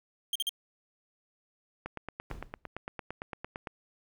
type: tone bursts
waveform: 45% pulse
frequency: 3187 Hz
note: G7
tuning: 28 cents sharp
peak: -28 dBFS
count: 3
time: 0.33-0.493 s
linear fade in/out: 2 ms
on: 25 ms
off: 44 ms
type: click train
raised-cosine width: 0.5 ms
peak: -22 dBFS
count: 17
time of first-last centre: 1.86-3.672 s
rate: 8.83 Hz
type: noise with exponential decay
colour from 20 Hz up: brown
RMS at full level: -37 dBFS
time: 2.3-2.67 s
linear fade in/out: 1 ms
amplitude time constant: 80 ms
effects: none